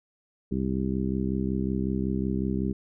harmonic tone, 65.41 Hz, C2, in tune, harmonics 1 / 2 / 3 / 4 / 5 / 6, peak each -33 / -34 / -28 / -33 / -34 / -35 dBFS, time 0.51-2.73 s, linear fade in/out 10 ms, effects none

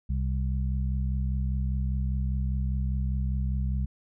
harmonic tone, 65 Hz, C2, 11 cents flat, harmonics 1 / 2 / 3, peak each -26 / -32 / -36 dBFS, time 0.09-3.86 s, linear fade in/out 10 ms, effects none

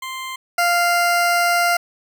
20% pulse tone pair in turn, 1046.5 / 696.6 Hz, C6 / F5, 0 / -5 cents, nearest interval perfect fifth, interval 705 cents, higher first, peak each -22 / -10 dBFS, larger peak second, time 0.02-0.36 / 0.58-1.77 s, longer second, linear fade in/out 5 ms, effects none

